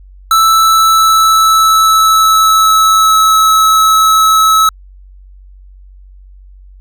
square tone with pitch glide, 1318.5 to 1296.6 Hz, E6 to E6, 0 to -29 cents, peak -6 dBFS, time 0.31-4.69 s, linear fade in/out 2 ms, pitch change -29 cents, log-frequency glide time 0.49-3.4 s, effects added 47 Hz sine -34 dBFS peak until 6.8 s

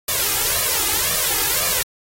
white noise with flanger, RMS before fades -20 dBFS, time 0.08-1.83 s, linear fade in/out 5 ms, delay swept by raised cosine 1.7 to 2.43 ms, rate 1.9 Hz, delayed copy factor +0.9, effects AAC 48 kbps

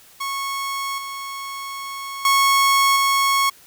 sawtooth tone with level steps, 1100 Hz, C#6, 14 cents flat, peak -20 / -25 / -10 / -12 dBFS, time 0.2-3.5 s, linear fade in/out 10 ms, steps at 0.98 / 2.25 / 2.96 s, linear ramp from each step 2 ms, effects white hiss -49 dBFS RMS until 3.66 s

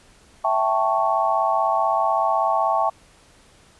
sine chord, A dominant seventh, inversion second, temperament equal, 659.3 / 784 / 880 / 1108.7 Hz, E5 / G5 / A5 / C#6, 0 / 0 / 0 / 0 cents, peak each -23 dBFS, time 0.44-2.9 s, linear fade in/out 10 ms, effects pink hiss -53 dBFS RMS until 3.79 s + resampled to 24000 Hz

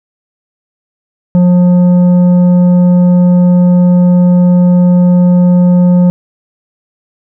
triangle tone with tanh clipping, 178.3 Hz, F3, 36 cents sharp, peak -5 dBFS, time 1.35-6.1 s, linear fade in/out 0 ms, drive 12 dB, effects none

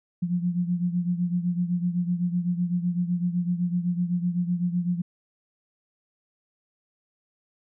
sine beating tone pair, 174.61 / 182.51 Hz, F3 / F#3, 0 / -23 cents, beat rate 7.9 Hz, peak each -24 / -29 dBFS, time 0.22-5.02 s, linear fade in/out 10 ms, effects none

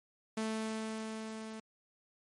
sawtooth tone with level ramp, 220 Hz, A3, in tune, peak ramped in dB -29 to -39 dBFS, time 0.37-1.6 s, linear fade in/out 5 ms, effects MP3 48 kbps

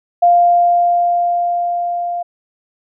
sine tone with level ramp, 698.5 Hz, F5, in tune, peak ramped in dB -6 to -18 dBFS, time 0.22-2.23 s, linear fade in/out 10 ms, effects none

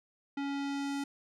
square tone with low-pass filter sweep, 280 Hz, C#4, 18 cents sharp, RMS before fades -35 dBFS, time 0.37-1.04 s, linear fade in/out 5 ms, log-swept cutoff 3000 to 9700 Hz, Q 0.9, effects none

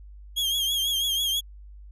40% pulse tone with vibrato, 3255 Hz, G#7, 36 cents flat, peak -22 dBFS, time 0.36-1.41 s, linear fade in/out 20 ms, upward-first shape triangle, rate 6.1 Hz, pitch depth 72 cents each way, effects added 50 Hz sine -42 dBFS peak until 1.91 s

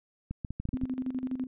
clicks, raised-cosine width 5 ms, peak -22 dBFS, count 8, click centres 0.31 / 0.448 / 0.506 / 0.6 / 0.654 / 0.69 / 0.741 / 0.836 s
sine tone with tremolo, 256.9 Hz, C4, 32 cents flat, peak -28 dBFS, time 0.73-1.47 s, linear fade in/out 2 ms, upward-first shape square, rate 12 Hz, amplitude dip 70%
effects resampled to 8000 Hz

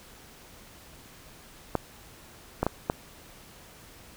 clicks, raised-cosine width 1 ms, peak -10 dBFS, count 4, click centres 1.753 / 2.63 / 2.666 / 2.899 s, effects pink hiss -51 dBFS RMS until 4.16 s

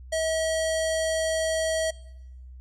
square tone with low-pass filter, 642 Hz, E5, 46 cents flat, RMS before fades -26 dBFS, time 0.12-1.91 s, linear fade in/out 10 ms, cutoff 8500 Hz, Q 2.1, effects noise-tail reverb RT60 1.0 s tail -22 dB re dry + added 63 Hz sine -41 dBFS peak until 2.6 s

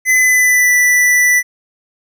square tone with pitch glide, 2023 to 1975.7 Hz, B6 to B6, +41 to 0 cents, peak -9 dBFS, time 0.05-1.43 s, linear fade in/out 50 ms, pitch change -41 cents, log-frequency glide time 0.15-0.72 s, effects none

